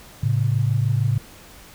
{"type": "tone pair together", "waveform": "sine", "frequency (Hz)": [110, 136.58], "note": ["A2", "C#3"], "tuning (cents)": [0, -25], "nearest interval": "major third", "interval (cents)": 375, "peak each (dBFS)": [-19, -21], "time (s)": [0.23, 1.18], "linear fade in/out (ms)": 5, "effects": ["pink hiss -45 dBFS RMS until 1.74 s"]}